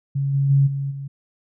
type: tone with level steps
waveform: sine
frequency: 138.59 Hz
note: C#3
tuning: in tune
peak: -19 / -16 / -12 / -22 / -28 dBFS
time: 0.15-1.08 s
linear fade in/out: 10 ms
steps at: 0.33 / 0.49 / 0.66 / 0.9 s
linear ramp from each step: 20 ms
effects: none